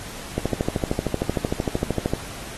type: click train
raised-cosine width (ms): 2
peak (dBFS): -8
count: 24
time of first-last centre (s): 0.38-2.136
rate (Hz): 13.1
effects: pink hiss -37 dBFS RMS until 2.57 s + AAC 32 kbps